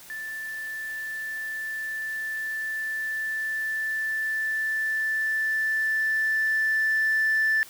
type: tone with level ramp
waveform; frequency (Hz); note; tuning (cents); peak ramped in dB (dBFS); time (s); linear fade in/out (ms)
sine; 1760; A6; 0; -32 to -18; 0.1-7.63; 0
effects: tanh soft clip ceiling -17 dBFS + white hiss -47 dBFS RMS until 7.69 s